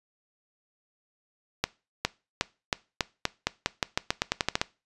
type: accelerating click train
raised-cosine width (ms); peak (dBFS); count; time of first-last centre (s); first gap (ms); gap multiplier
0.2; -6; 17; 1.64-4.615; 410; 0.88
effects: noise-tail reverb RT60 0.3 s tail -21 dB re dry + resampled to 24000 Hz